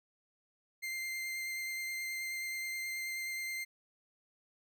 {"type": "tone with vibrato", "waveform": "40% pulse", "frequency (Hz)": 2093, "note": "C7", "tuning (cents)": 0, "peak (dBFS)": -36, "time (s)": [0.82, 3.65], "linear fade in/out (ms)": 20, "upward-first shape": "triangle", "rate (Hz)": 9.4, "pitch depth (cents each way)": 13, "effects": []}